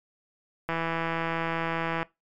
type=click train; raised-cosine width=0.5 ms; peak=-14 dBFS; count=222; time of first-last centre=0.69-2.029 s; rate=165 Hz; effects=noise-tail reverb RT60 0.2 s tail -21 dB re dry + MP3 96 kbps